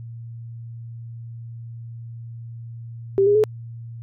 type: tone with pitch steps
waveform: sine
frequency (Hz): 392 / 409.6 / 428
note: G4 / G#4 / A4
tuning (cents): 0 / -24 / -48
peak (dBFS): -13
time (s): 3.18-3.438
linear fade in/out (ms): 0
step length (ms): 86
effects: added 116 Hz sine -33 dBFS peak until 4.02 s